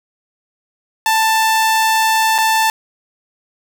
sawtooth tone with dropouts, 885 Hz, A5, 10 cents sharp, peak -8 dBFS, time 1.06-2.7 s, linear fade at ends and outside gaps 1 ms, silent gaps 2.381-2.385 s, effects 7-bit

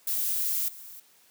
violet noise with level steps, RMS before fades -28 / -45 dBFS, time 0.07-1 s, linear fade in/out 5 ms, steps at 0.68 s, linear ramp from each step 5 ms, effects white hiss -60 dBFS RMS until 1.3 s + high-pass 150 Hz 12 dB/octave

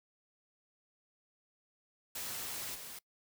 white noise with level steps, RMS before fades -41 / -47 dBFS, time 2.15-2.99 s, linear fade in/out 5 ms, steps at 2.74 s, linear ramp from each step 20 ms, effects noise-tail reverb RT60 0.1 s tail -23 dB re dry

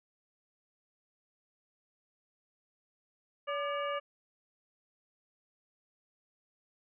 harmonic tone with a mistuned harmonic, 570 Hz, C#5, 48 cents sharp, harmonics 1 / 2 / 3 / 4 / 5, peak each -35 / -36 / -44 / -45 / -44 dBFS, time 3.47-4 s, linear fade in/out 20 ms, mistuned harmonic 2, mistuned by +82 cents, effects none

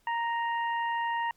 harmonic tone, 932.3 Hz, A#5, in tune, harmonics 1 / 2 / 3, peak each -28 / -34 / -43 dBFS, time 0.07-1.31 s, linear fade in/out 2 ms, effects pink hiss -68 dBFS RMS until 1.36 s + MP3 96 kbps

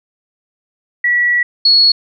sine tone pair in turn, 1939 / 4355 Hz, B6 / C#8, -32 / -31 cents, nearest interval octave + major second, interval 1401 cents, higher second, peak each -10 / -6 dBFS, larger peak second, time 1.04-1.43 / 1.65-1.92 s, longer first, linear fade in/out 5 ms, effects none

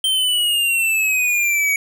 square exponential sweep, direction down, 3136 to 2243 Hz, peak -16 dBFS, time 0.04-1.76 s, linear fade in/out 2 ms, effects none

